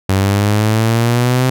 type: exponential sweep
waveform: sawtooth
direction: up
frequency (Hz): 95 to 130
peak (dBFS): -7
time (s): 0.09-1.5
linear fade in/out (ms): 5
effects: none